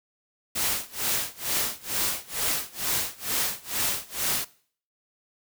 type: noise with tremolo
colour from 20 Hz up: white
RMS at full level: -25 dBFS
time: 0.55-4.45 s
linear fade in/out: 10 ms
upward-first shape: sine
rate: 2.2 Hz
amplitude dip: 95%
effects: noise-tail reverb RT60 0.5 s tail -20 dB re dry